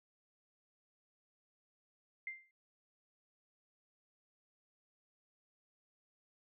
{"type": "tone with exponential decay", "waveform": "sine", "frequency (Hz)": 2093, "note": "C7", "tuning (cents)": 0, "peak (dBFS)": -37, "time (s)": [2.27, 2.51], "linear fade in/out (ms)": 2, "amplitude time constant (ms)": 52, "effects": []}